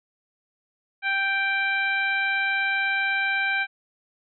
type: harmonic tone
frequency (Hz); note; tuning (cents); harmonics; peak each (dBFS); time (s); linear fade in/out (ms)
784; G5; 0; 1 / 2 / 3 / 4 / 5; -31 / -24 / -26 / -37 / -38; 1.02-3.67; 50
effects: none